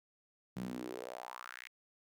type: tone with high-pass filter sweep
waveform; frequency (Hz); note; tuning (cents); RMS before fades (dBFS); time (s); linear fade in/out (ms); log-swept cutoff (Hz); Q
sawtooth; 61.74; B1; 0; -45; 0.56-1.68; 10; 160 to 2200; 4
effects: none